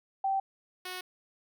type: tone pair in turn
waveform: sine / 5% pulse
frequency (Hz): 777 / 366.7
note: G5 / F#4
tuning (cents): -16 / -15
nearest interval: octave + minor second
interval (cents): 1299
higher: first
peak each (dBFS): -26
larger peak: neither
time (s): 0.24-0.4 / 0.85-1.01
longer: neither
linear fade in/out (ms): 5
effects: none